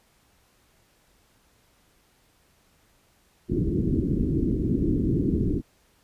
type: low-pass noise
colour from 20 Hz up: white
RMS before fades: -24 dBFS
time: 3.48-5.62 s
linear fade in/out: 50 ms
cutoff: 360 Hz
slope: 48 dB/octave
effects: pink hiss -63 dBFS RMS until 6.03 s + resampled to 32000 Hz